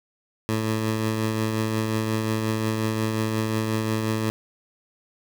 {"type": "tone with tremolo", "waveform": "15% pulse", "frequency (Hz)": 110, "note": "A2", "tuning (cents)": 0, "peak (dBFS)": -15, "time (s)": [0.49, 4.3], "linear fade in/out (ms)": 0, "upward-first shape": "triangle", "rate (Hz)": 5.6, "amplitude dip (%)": 35, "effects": ["8-bit"]}